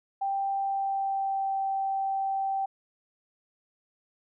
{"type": "tone with pitch glide", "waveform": "sine", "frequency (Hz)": [786, 778.3], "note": ["G5", "G5"], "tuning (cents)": [4, -13], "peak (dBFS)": -26, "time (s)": [0.21, 2.66], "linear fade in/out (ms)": 10, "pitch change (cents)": -17, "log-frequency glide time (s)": [0.56, 1.58], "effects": []}